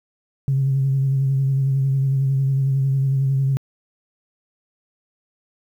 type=tone with vibrato; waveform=sine; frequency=135.5 Hz; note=C#3; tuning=39 cents flat; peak=-15 dBFS; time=0.48-3.57 s; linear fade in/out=0 ms; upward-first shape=sine; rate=11 Hz; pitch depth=30 cents each way; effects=tanh soft clip ceiling -11 dBFS + 9-bit